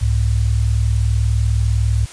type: tone pair together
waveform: sine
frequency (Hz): 65.41 / 105.34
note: C2 / G#2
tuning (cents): 0 / +25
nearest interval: minor sixth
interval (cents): 825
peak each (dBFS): -16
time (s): 0.01-2.06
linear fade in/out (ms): 10
effects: white hiss -37 dBFS RMS until 2.12 s + resampled to 22050 Hz